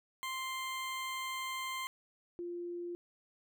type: tone pair in turn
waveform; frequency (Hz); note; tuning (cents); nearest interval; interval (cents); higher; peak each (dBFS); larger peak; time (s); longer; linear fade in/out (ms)
20% pulse / sine; 1048 / 348.3; C6 / F4; +2 / -5; octave + perfect fifth; 1907; first; -32 / -38; first; 0.23-1.87 / 2.39-2.95; first; 0
effects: none